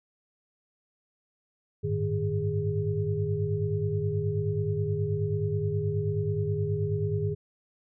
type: tone cluster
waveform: sine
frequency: 97.7 / 107.1 / 152.3 / 411.2 Hz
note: G2 / A2 / D#3 / G#4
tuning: -5 / -46 / -37 / -17 cents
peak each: -31 dBFS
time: 1.83-7.35 s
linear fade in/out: 20 ms
effects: none